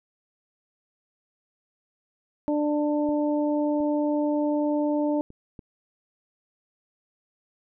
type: harmonic tone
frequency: 296.5 Hz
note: D4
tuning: 17 cents sharp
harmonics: 1 / 2 / 3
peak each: -23 / -27 / -34 dBFS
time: 2.48-5.21 s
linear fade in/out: 0 ms
type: clicks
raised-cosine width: 3 ms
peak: -30 / -34 / -33 / -28 dBFS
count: 4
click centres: 3.09 / 3.804 / 5.304 / 5.592 s
effects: none